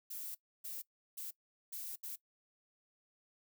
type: noise bursts at uneven times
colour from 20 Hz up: violet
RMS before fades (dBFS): -44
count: 5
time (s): 0.1-0.35 / 0.64-0.82 / 1.17-1.31 / 1.72-1.96 / 2.03-2.16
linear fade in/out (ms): 10
effects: noise-tail reverb RT60 0.1 s tail -20 dB re dry